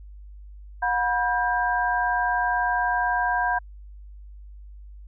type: tone cluster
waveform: sine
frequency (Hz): 724 / 972 / 1592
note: F#5 / B5 / G6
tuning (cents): -38 / -28 / +26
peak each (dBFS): -25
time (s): 0.82-3.59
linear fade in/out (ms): 10
effects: added 50 Hz sine -40 dBFS peak until 5.07 s